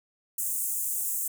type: high-pass noise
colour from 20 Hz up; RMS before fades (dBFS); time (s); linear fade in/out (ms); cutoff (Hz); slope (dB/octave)
pink; -30; 0.38-1.28; 5; 7300; 48
effects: none